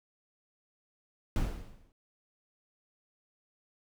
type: noise with exponential decay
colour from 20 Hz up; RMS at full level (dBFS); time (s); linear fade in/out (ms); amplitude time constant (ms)
brown; -26; 1.36-1.92; 1; 120
effects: none